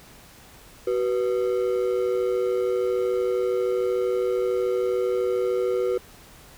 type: ring-modulated tone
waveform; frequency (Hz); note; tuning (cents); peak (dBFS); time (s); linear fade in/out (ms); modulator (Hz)
triangle; 432.9; A4; -28; -16; 0.87-5.98; 5; 56.5
effects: pink hiss -49 dBFS RMS until 6.57 s

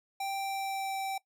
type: tone with pitch glide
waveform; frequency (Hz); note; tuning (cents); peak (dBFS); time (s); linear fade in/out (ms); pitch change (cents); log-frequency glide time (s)
square; 784 to 775.9; G5 to G5; 0 to -18; -33; 0.2-1.18; 5; -18; 0.36-0.97
effects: noise-tail reverb RT60 0.1 s tail -20 dB re dry

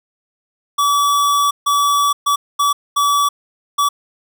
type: tone bursts at uneven times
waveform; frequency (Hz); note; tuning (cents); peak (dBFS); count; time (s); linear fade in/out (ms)
square; 1146; D6; -43; -13; 6; 0.78-1.51 / 1.66-2.13 / 2.26-2.36 / 2.59-2.73 / 2.96-3.29 / 3.78-3.89; 10
effects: none

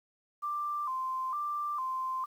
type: tone with vibrato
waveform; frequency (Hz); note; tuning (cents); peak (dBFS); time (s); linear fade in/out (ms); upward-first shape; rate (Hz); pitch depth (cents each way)
sine; 1108.7; C#6; 0; -31; 0.42-2.26; 20; square; 1.1; 110
effects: 10-bit

